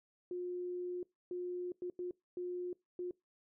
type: tone bursts at uneven times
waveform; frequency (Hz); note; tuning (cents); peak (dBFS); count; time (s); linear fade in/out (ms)
sine; 357.5; F4; +41; -37; 6; 0.31-1.03 / 1.31-1.72 / 1.82-1.9 / 1.99-2.11 / 2.37-2.73 / 2.99-3.11; 2
effects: noise-tail reverb RT60 0.2 s tail -23 dB re dry